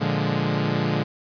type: chord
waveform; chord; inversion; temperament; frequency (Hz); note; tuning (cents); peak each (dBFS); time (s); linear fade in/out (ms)
sawtooth; Bb dominant seventh; none; equal; 116.54 / 146.83 / 174.61 / 207.7; Bb2 / D3 / F3 / Ab3; 0 / 0 / 0 / 0; -24 / -21 / -24 / -23; 0-1.04; 20
effects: resampled to 11025 Hz + 9-bit